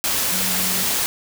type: tone in noise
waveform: sine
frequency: 186 Hz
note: F#3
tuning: 9 cents sharp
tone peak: -30 dBFS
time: 0.32-0.83 s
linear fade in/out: 0 ms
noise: white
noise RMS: -21 dBFS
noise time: 0.04-1.06 s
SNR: -12 dB
effects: none